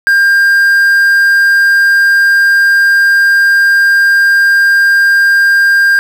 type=tone with quantisation; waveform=triangle; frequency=1600 Hz; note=G6; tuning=35 cents sharp; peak=-3 dBFS; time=0.07-5.99 s; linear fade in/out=0 ms; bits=5; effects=none